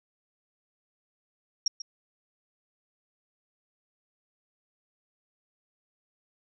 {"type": "tone with echo", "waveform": "sine", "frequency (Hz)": 5588, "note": "F8", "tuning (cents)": 0, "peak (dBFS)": -21, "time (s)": [1.66, 1.68], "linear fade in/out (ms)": 5, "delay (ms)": 140, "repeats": 1, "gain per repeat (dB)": -13, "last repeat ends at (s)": 1.82, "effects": []}